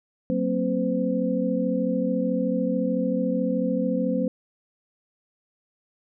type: tone cluster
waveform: sine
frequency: 186.6 / 231.2 / 264.9 / 512 Hz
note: F#3 / A#3 / C4 / C5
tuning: +15 / -14 / +22 / -38 cents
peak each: -27 dBFS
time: 0.3-4.28 s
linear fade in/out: 0 ms
effects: none